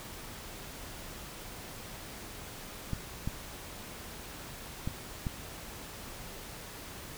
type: clicks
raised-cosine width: 5 ms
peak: -20 dBFS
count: 4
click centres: 2.933 / 3.275 / 4.875 / 5.268 s
effects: pink hiss -45 dBFS RMS until 7.17 s